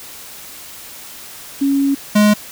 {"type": "tone pair in turn", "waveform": ["sine", "square"], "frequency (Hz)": [277.2, 209.3], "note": ["C#4", "G#3"], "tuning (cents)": [0, 14], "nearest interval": "perfect fourth", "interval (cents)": 486, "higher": "first", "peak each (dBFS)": [-12, -9], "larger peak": "second", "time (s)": [[1.61, 1.95], [2.15, 2.34]], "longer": "first", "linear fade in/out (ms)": 10, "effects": ["white hiss -35 dBFS RMS until 2.51 s"]}